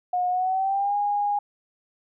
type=tone with pitch glide; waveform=sine; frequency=722 to 819.8 Hz; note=F#5 to G#5; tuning=-43 to -23 cents; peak=-21 dBFS; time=0.13-1.39 s; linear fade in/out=5 ms; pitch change=+220 cents; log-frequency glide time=0.29-0.96 s; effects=none